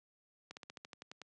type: slowing click train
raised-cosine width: 0.2 ms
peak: -30 dBFS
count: 10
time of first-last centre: 0.51-1.217 s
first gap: 59 ms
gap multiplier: 1.07
effects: high-pass 150 Hz 12 dB/octave + resampled to 24000 Hz